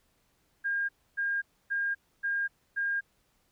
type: tone bursts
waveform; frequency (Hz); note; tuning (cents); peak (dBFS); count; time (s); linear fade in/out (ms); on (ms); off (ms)
sine; 1614; G#6; -50; -27; 5; 0.64-3.01; 20; 250; 280
effects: pink hiss -71 dBFS RMS until 3.51 s